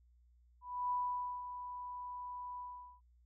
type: tone with ADSR envelope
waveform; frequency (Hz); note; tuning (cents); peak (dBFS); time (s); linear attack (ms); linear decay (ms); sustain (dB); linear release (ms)
sine; 988; B5; 0; -32; 0.61-3.01; 300; 510; -10; 420
effects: added 60 Hz sine -64 dBFS peak until 3.25 s